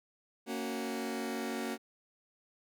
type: chord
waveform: sawtooth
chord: F# major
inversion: first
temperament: just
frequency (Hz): 231.2 / 277.5 / 370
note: A#3 / C#4 / F#4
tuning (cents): -14 / +2 / 0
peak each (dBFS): -34 / -36 / -36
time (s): 0.46-1.78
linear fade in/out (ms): 50
effects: none